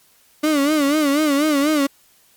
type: tone with vibrato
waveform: 35% pulse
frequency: 293.7 Hz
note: D4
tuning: in tune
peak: -13 dBFS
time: 0.43-1.87 s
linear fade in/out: 10 ms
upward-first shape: sine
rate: 4.1 Hz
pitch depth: 110 cents each way
effects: white hiss -55 dBFS RMS until 2.36 s + MP3 96 kbps